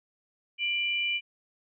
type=tone pair together; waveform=sine; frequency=2371 / 2971 Hz; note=D7 / F#7; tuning=+16 / +6 cents; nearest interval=major third; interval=390 cents; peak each=-28 / -30 dBFS; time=0.58-1.21 s; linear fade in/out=50 ms; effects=none